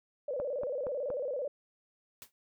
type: tone with vibrato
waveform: sine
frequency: 540 Hz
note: C#5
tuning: 45 cents flat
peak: -32 dBFS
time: 0.28-1.48 s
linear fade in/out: 5 ms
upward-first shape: square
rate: 18 Hz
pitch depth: 130 cents each way
type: click train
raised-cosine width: 1 ms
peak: -27 dBFS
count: 4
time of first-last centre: 0.4-1.103 s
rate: 4.27 Hz
type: noise with exponential decay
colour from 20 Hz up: white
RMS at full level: -44 dBFS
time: 2.22-2.32 s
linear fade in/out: 0 ms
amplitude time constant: 20 ms
effects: none